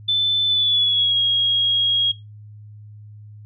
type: tone with pitch glide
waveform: sine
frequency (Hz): 3520 to 3284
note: A7 to G#7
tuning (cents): 0 to -20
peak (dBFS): -15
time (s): 0.08-2.12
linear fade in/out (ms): 10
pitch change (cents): -120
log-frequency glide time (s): 0.47-1.19
effects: noise-tail reverb RT60 0.2 s tail -17 dB re dry + added 105 Hz sine -38 dBFS peak until 3.45 s